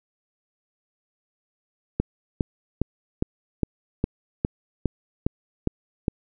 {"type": "click train", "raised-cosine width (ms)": 3, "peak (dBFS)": -8, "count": 11, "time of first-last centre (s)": [2, 6.082], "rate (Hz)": 2.45, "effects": []}